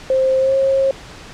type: tone with pitch glide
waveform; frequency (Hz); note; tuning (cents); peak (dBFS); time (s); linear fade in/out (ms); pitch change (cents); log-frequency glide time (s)
sine; 526 to 538.9; C5 to C#5; +9 to -49; -12; 0.1-0.91; 2; +42; 0.39-0.54
effects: pink hiss -37 dBFS RMS until 1.33 s + low-pass 6000 Hz 12 dB/octave